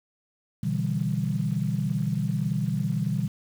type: chord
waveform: sine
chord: E minor seventh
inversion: second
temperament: equal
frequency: 123.47 / 146.83 / 164.81 / 196 Hz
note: B2 / D3 / E3 / G3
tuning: 0 / 0 / 0 / 0 cents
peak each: -29 dBFS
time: 0.63-3.28 s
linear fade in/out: 5 ms
effects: tanh soft clip ceiling -13 dBFS + 8-bit